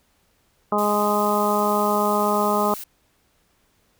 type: harmonic tone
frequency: 207.7 Hz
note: G#3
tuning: in tune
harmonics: 1 / 2 / 3 / 4 / 5 / 6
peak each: -25 / -25 / -25 / -25 / -25 / -25 dBFS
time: 0.72-2.74 s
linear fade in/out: 2 ms
type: noise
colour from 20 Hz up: blue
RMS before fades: -35 dBFS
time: 0.78-2.84 s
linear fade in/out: 5 ms
effects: pink hiss -64 dBFS RMS until 3.99 s